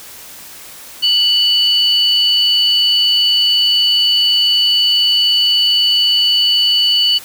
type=tone pair together; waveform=sine; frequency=2960 / 4488 Hz; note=F#7 / C#8; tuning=0 / +21 cents; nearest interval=perfect fifth; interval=721 cents; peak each=-11 / -15 dBFS; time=1.02-7.19 s; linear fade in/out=20 ms; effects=white hiss -35 dBFS RMS until 7.24 s